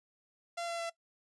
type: tone with pitch steps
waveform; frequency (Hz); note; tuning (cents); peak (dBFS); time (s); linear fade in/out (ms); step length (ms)
sawtooth; 685 / 679.1 / 673.2; F5 / F5 / E5; -34 / -49 / +36; -32; 0.57-0.9; 10; 110
effects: noise-tail reverb RT60 0.1 s tail -18 dB re dry + resampled to 22050 Hz